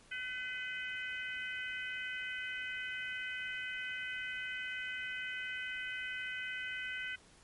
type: harmonic tone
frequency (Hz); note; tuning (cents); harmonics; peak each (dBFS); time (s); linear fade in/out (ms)
506; B4; +42; 3 / 4 / 5 / 6; -41 / -43 / -45 / -47; 0.11-7.16; 10
effects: pink hiss -62 dBFS RMS until 7.43 s + MP3 48 kbps